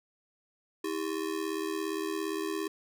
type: ring-modulated tone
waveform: square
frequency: 359.5 Hz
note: F#4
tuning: 50 cents flat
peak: -29 dBFS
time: 0.84-2.68 s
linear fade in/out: 5 ms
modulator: 38.7 Hz
effects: none